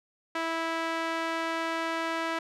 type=tone with band-pass filter; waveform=sawtooth; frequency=328.1 Hz; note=E4; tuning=8 cents flat; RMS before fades=-31 dBFS; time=0.35-2.39 s; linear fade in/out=5 ms; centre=1500 Hz; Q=0.85; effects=none